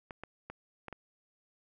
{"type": "clicks", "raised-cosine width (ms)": 0.5, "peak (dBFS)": -27, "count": 5, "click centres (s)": [0.108, 0.236, 0.5, 0.883, 0.927], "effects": []}